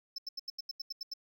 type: tone bursts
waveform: triangle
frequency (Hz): 5274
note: E8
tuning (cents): 0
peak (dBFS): -35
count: 10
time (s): 0.16-1.137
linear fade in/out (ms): 5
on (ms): 23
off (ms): 83
effects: none